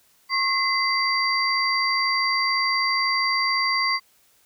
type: tone cluster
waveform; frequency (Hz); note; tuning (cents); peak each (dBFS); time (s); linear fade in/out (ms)
sine; 1086 / 2053 / 4698; C#6 / C7 / D8; -36 / -33 / 0; -24; 0.29-4; 50
effects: white hiss -60 dBFS RMS until 4.45 s